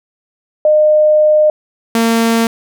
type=tone pair in turn; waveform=sine / sawtooth; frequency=610 / 228.5 Hz; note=D#5 / A#3; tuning=-34 / -34 cents; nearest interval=octave + perfect fourth; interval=1700 cents; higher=first; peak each=-6 dBFS; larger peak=neither; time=0.65-1.5 / 1.95-2.47 s; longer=first; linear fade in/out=2 ms; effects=none